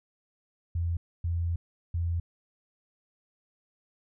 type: tone bursts at uneven times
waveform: sine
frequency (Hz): 85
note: F2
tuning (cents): -46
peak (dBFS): -26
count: 3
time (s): 0.75-0.97 / 1.24-1.56 / 1.94-2.2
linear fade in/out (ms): 5
effects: none